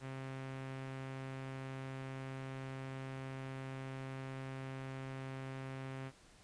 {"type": "tone with low-pass filter", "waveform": "sawtooth", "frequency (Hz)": 133, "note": "C3", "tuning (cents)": 29, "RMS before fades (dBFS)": -45, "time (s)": [0, 6.12], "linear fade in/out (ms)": 50, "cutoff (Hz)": 2400, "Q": 1.4, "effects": ["pink hiss -63 dBFS RMS until 6.43 s", "resampled to 22050 Hz"]}